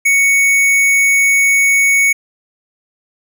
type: tone with hard clipping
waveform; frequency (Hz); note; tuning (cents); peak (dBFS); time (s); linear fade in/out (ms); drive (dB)
sine; 2224; C#7; +5; -10; 0.05-2.13; 10; 14
effects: none